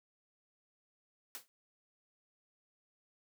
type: noise with exponential decay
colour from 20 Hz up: white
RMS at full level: -41 dBFS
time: 1.35-1.48 s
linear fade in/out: 0 ms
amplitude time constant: 27 ms
effects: high-pass 200 Hz 12 dB/octave